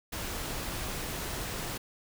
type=noise; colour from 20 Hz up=pink; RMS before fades=-36 dBFS; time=0.12-1.78 s; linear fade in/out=10 ms; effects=none